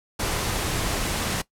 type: noise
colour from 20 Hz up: pink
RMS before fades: -26 dBFS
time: 0.19-1.42 s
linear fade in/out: 10 ms
effects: noise-tail reverb RT60 0.1 s tail -19 dB re dry + low-pass 12000 Hz 12 dB/octave